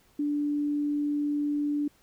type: tone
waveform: sine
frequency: 292.4 Hz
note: D4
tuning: 7 cents flat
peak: -25 dBFS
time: 0.19-1.88 s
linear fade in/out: 5 ms
effects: pink hiss -63 dBFS RMS until 2.02 s